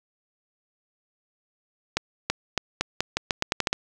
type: accelerating click train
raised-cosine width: 0.2 ms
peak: -5 dBFS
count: 12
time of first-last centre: 1.97-3.729 s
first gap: 330 ms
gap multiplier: 0.84
effects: none